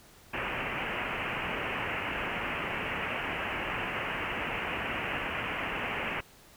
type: low-pass noise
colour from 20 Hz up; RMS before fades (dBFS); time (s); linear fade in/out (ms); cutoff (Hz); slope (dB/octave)
white; -34; 0.33-6.21; 10; 2900; 96
effects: pink hiss -56 dBFS RMS until 6.56 s